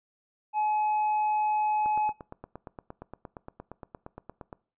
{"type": "tone", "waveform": "triangle", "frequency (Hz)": 850, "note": "G#5", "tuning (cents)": 40, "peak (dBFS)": -22, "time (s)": [0.53, 2.13], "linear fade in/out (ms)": 50}
{"type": "click train", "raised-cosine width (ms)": 1, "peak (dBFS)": -26, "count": 24, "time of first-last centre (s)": [1.86, 4.528], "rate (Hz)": 8.62}
{"effects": ["noise-tail reverb RT60 0.4 s tail -22 dB re dry", "resampled to 8000 Hz"]}